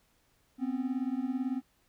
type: beating tone pair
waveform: triangle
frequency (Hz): 249.8 / 267.8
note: B3 / C4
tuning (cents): +20 / +40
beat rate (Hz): 18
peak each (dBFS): -31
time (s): 0.58-1.62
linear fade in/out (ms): 50
effects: pink hiss -70 dBFS RMS until 1.88 s